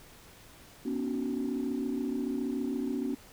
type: tone cluster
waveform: sine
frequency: 242.1 / 276.6 / 303.3 / 372.4 Hz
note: B3 / C#4 / D#4 / F#4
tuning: -34 / -4 / -44 / +11 cents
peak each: -33 / -32 / -39 / -37 dBFS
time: 0.85-3.15 s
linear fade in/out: 10 ms
effects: tanh soft clip ceiling -23 dBFS + pink hiss -54 dBFS RMS until 3.32 s